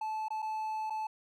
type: tone with dropouts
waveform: triangle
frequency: 870 Hz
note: A5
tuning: 20 cents flat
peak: -31 dBFS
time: 0.01-1.07 s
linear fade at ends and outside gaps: 5 ms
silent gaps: 0.284-0.304 / 0.421-0.425 / 0.899-0.904 s
effects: none